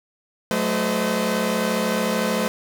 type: tone cluster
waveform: sawtooth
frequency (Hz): 185.2 / 218.5 / 511 / 624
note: F#3 / A3 / C5 / D#5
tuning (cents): +2 / -12 / -41 / +5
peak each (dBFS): -23 / -20 / -21 / -26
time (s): 0.51-2.48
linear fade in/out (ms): 0
effects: none